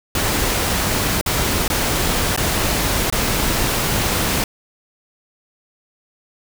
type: noise with dropouts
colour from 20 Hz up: pink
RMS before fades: -19 dBFS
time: 0.15-4.44 s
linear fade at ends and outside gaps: 2 ms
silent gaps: 1.212-1.261 / 1.679-1.7 / 2.363-2.375 / 3.101-3.124 s
effects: none